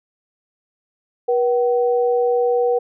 sine tone pair together, 482.5 / 761.2 Hz, B4 / F#5, -40 / +49 cents, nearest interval minor sixth, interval 789 cents, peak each -15 / -23 dBFS, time 1.28-2.79 s, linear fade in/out 10 ms, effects none

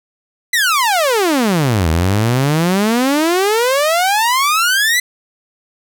sawtooth exponential two-way sweep, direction down then up, 2032 to 77.78 to 2032 Hz, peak -8 dBFS, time 0.53-5 s, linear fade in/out 5 ms, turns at 1.89 s, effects none

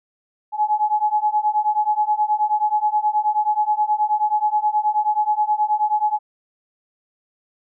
sine beating tone pair, 842 / 851.4 Hz, G#5 / G#5, +24 / +43 cents, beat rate 9.4 Hz, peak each -20 / -19 dBFS, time 0.52-6.19 s, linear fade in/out 50 ms, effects none

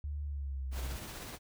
sine tone with pitch glide, 72.9 to 63.46 Hz, D2 to B1, -12 to +48 cents, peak -35 dBFS, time 0.04-0.96 s, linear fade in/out 0 ms, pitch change -240 cents, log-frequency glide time 0.24-0.82 s
pink noise with tremolo, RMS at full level -43 dBFS, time 0.71-1.39 s, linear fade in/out 50 ms, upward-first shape triangle, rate 16 Hz, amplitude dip 35%
effects none

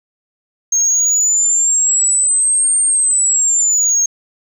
sine exponential two-way sweep, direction up then down, 6440 to 8730 to 6440 Hz, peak -9 dBFS, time 0.72-4.06 s, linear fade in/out 5 ms, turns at 2.8 s, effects tanh soft clip ceiling -8 dBFS

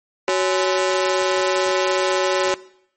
sawtooth ring-modulated tone, 466.2 Hz, A#4, in tune, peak -10 dBFS, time 0.28-2.54 s, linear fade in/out 0 ms, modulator 92.6 Hz, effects noise-tail reverb RT60 0.7 s tail -19 dB re dry + MP3 32 kbps

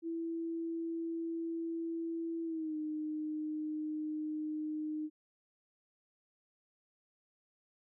sine tone with pitch glide, 331.1 to 307.1 Hz, E4 to D#4, +8 to -23 cents, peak -35 dBFS, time 0.02-5.1 s, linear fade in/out 50 ms, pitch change -131 cents, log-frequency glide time 2.44-2.76 s, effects none

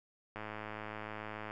click train, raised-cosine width 0.5 ms, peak -27 dBFS, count 124, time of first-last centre 0.36-1.51 s, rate 107 Hz, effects none

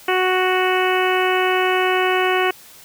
harmonic tone, 370 Hz, F#4, in tune, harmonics 1 / 2 / 3 / 4 / 5 / 6 / 7 / 8, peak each -19 / -22 / -24 / -25 / -26 / -27 / -27 / -28 dBFS, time 0.08-2.51 s, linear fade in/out 5 ms, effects white hiss -44 dBFS RMS until 2.84 s

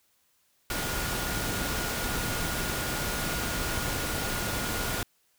sine tone in noise, 1433 Hz, F6, 44 cents sharp, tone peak -38 dBFS, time 0.7-5.03 s, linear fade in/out 2 ms, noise pink, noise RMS -31 dBFS, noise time 0.7-5.03 s, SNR -10 dB, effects white hiss -69 dBFS RMS until 5.38 s

